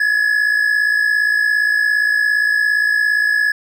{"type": "tone pair together", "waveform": "triangle", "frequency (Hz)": [1684.6, 1742], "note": ["G#6", "A6"], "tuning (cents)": [24, -18], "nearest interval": "minor second", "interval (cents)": 58, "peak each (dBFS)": [-12, -18], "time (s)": [0, 3.52], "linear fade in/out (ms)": 5, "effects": []}